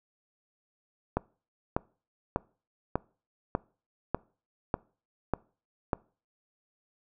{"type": "click train", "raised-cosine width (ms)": 1, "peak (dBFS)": -12, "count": 9, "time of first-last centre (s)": [1.17, 5.932], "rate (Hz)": 1.68, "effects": ["noise-tail reverb RT60 0.4 s tail -24 dB re dry"]}